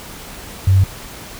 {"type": "tone", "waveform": "sine", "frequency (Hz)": 95.4, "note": "G2", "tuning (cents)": -47, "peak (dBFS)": -8, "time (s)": [0.67, 0.84], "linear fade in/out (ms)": 5, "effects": ["pink hiss -34 dBFS RMS until 1.39 s"]}